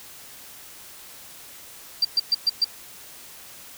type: tone bursts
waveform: sine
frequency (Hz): 4699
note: D8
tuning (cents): 0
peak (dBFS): -15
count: 5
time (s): 2.02-2.645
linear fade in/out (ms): 5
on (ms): 29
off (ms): 120
effects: tanh soft clip ceiling -11 dBFS + white hiss -44 dBFS RMS until 3.77 s